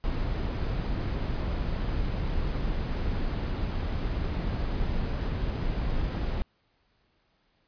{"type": "noise", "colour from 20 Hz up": "brown", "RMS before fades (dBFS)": -29, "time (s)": [0.04, 6.42], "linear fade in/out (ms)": 0, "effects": ["pink hiss -70 dBFS RMS until 7.67 s", "resampled to 11025 Hz"]}